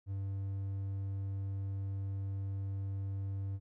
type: tone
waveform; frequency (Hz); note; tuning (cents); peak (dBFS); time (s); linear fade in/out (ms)
triangle; 97.8; G2; -4; -33; 0.06-3.6; 50
effects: none